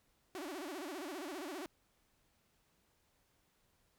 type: tone with vibrato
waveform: sawtooth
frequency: 329.6 Hz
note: E4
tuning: in tune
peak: -38 dBFS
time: 0.35-1.66 s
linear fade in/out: 0 ms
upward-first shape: sine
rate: 15 Hz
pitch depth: 280 cents each way
effects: pink hiss -75 dBFS RMS until 3.98 s